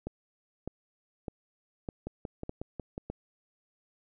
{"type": "two click trains", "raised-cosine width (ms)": 2, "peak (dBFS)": [-22, -23], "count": [6, 6], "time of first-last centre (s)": [[0.07, 3.1], [2.07, 2.979]], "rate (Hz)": [1.65, 5.5], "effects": []}